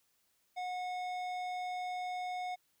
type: tone with tanh clipping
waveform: sine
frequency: 728 Hz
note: F#5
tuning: 28 cents flat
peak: -38 dBFS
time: 0.56-2.56 s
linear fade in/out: 20 ms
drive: 14 dB
effects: white hiss -75 dBFS RMS until 2.8 s